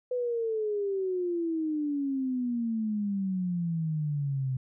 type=exponential sweep; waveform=sine; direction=down; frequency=503 to 128.3 Hz; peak=-27 dBFS; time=0.11-4.57 s; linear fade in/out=5 ms; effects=none